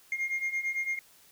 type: beating tone pair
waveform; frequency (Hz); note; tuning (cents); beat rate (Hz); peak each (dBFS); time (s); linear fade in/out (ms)
sine; 2122 / 2130.9; C7 / C7; +24 / +31; 8.9; -32 / -29; 0.12-0.99; 2
effects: tanh soft clip ceiling -26 dBFS + white hiss -59 dBFS RMS until 1.31 s